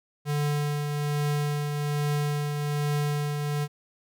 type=tone with tremolo; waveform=square; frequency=146.83 Hz; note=D3; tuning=in tune; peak=-24 dBFS; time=0.25-3.68 s; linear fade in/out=50 ms; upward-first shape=triangle; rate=1.2 Hz; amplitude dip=40%; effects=none